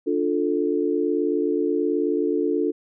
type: chord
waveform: sine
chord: D minor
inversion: none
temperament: just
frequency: 293.7 / 352.4 / 440.5 Hz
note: D4 / F4 / A4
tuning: 0 / +16 / +2 cents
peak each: -24 dBFS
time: 0.06-2.72 s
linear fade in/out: 20 ms
effects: none

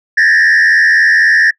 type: tone with frequency modulation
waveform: sine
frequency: 1775 Hz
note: A6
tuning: 15 cents sharp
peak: -3 dBFS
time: 0.17-1.51 s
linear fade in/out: 10 ms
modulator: 83.9 Hz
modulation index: 1.3
effects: noise-tail reverb RT60 0.1 s tail -24 dB re dry + tanh soft clip ceiling -5 dBFS

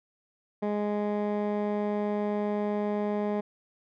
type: tone with low-pass filter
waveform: 15% pulse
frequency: 207.7 Hz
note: G#3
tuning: in tune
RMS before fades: -29 dBFS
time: 0.62-3.41 s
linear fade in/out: 10 ms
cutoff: 1200 Hz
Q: 0.53
effects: none

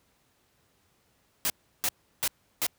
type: noise bursts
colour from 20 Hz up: white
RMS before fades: -27 dBFS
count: 4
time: 1.45-2.666 s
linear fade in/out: 0 ms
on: 49 ms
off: 340 ms
effects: pink hiss -68 dBFS RMS until 2.78 s + high-pass 60 Hz 12 dB/octave

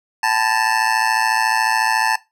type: tone with amplitude modulation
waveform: 25% pulse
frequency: 880 Hz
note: A5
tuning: in tune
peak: -8 dBFS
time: 0.23-2.16 s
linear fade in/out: 5 ms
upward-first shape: sine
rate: 114 Hz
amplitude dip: 85%
effects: noise-tail reverb RT60 0.2 s tail -17 dB re dry + low-pass 10000 Hz 12 dB/octave

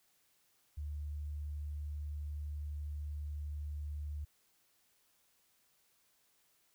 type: tone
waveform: sine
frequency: 74 Hz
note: D2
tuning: 14 cents sharp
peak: -38 dBFS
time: 0.77-4.25 s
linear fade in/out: 10 ms
effects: white hiss -73 dBFS RMS until 6.74 s

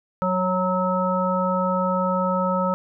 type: harmonic tone with a mistuned harmonic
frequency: 185 Hz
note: F#3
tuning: in tune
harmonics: 1 / 3 / 5 / 7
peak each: -24 / -24 / -27 / -25 dBFS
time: 0.22-2.74 s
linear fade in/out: 0 ms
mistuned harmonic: 3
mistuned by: -18 cents
effects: none

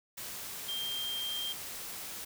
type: tone in noise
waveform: sine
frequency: 3184 Hz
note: G7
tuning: 26 cents sharp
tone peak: -34 dBFS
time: 0.68-1.53 s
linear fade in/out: 10 ms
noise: white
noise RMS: -42 dBFS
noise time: 0.17-2.25 s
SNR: +5 dB
effects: none

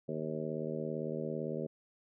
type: harmonic tone with a mistuned harmonic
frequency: 77.78 Hz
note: D#2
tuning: in tune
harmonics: 2 / 3 / 4 / 5 / 6 / 7 / 8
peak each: -41 / -41 / -46 / -41 / -42 / -42 / -48 dBFS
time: 0.08-1.67 s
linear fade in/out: 10 ms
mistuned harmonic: 8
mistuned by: +43 cents
effects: none

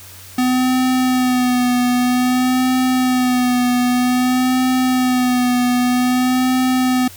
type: tone with vibrato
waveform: square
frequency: 251.4 Hz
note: B3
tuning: 31 cents sharp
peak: -14 dBFS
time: 0.38-7.08 s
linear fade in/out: 5 ms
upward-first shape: sine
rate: 0.52 Hz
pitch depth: 33 cents each way
effects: added 93 Hz sine -42 dBFS peak until 7.16 s + white hiss -39 dBFS RMS until 7.16 s

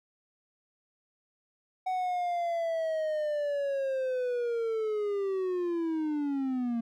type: linear sweep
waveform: triangle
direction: down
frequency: 749 to 228.7 Hz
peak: -26 dBFS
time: 1.86-6.81 s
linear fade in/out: 10 ms
effects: none

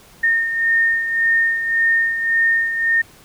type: beating tone pair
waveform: sine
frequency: 1829 / 1830.8 Hz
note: A#6 / A#6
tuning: -33 / -32 cents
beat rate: 1.8 Hz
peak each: -15 / -23 dBFS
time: 0.23-3.02 s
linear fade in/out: 10 ms
effects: pink hiss -47 dBFS RMS until 3.24 s

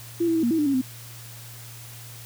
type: tone with pitch steps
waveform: sine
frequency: 340.1 / 329.5 / 323.7 / 236.5 / 324.4 / 297 / 276.9 / 257.5 Hz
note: F4 / E4 / E4 / A#3 / E4 / D4 / C#4 / C4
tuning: -46 / -1 / -31 / +25 / -28 / +20 / -2 / -28 cents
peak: -19 dBFS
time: 0.2-0.816 s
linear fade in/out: 10 ms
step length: 77 ms
effects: added 117 Hz sine -42 dBFS peak until 2.25 s + white hiss -44 dBFS RMS until 2.25 s

